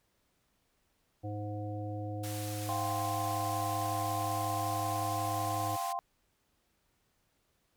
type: harmonic tone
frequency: 104.2 Hz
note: G#2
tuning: 6 cents sharp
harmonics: 1 / 3 / 5 / 7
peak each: -37 / -42 / -44 / -45 dBFS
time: 1.23-5.77 s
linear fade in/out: 20 ms
type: band-pass noise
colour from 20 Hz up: white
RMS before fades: -45 dBFS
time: 2.23-5.93 s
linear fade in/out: 10 ms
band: 640 to 14000 Hz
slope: 24 dB/octave
type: chord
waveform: sine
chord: F suspended second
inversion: none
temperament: equal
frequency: 698.5 / 784 / 1046.5 Hz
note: F5 / G5 / C6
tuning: 0 / 0 / 0 cents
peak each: -37 dBFS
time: 2.69-5.99 s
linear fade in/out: 0 ms
effects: pink hiss -75 dBFS RMS until 7.76 s